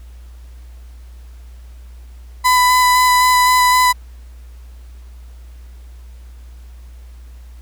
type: tone with vibrato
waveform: 35% pulse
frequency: 1000 Hz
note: B5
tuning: 21 cents sharp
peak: -8 dBFS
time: 2.44-3.93 s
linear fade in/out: 20 ms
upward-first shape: square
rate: 3.9 Hz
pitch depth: 8 cents each way
effects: added 60 Hz sine -34 dBFS peak until 7.61 s + pink hiss -53 dBFS RMS until 7.61 s